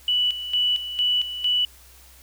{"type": "tone with tremolo", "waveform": "sine", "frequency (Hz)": 2960, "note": "F#7", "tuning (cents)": 0, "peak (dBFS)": -18, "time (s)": [0.08, 1.65], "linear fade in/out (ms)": 2, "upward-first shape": "square", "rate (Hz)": 2.2, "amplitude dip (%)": 70, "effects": ["added 63 Hz sine -51 dBFS peak until 2.22 s", "white hiss -51 dBFS RMS until 2.22 s"]}